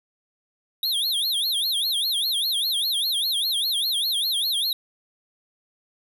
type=tone with vibrato; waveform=square; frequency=3701 Hz; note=A#7; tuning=13 cents flat; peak=-22 dBFS; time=0.83-4.73 s; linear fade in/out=2 ms; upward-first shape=sine; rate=5 Hz; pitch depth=260 cents each way; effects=none